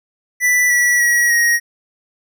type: tone with pitch steps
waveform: square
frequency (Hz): 1977 / 1945.3 / 1914.1 / 1883.4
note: B6 / B6 / A#6 / A#6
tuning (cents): +1 / -27 / +45 / +17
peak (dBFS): -12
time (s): 0.4-1.6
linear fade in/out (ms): 50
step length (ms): 300
effects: none